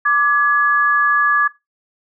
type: tone pair together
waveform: sine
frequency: 1174.7 / 1687.9 Hz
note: D6 / G#6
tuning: 0 / +28 cents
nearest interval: tritone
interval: 628 cents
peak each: -15 / -14 dBFS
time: 0.05-1.48 s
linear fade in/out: 10 ms
effects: noise-tail reverb RT60 0.2 s tail -19 dB re dry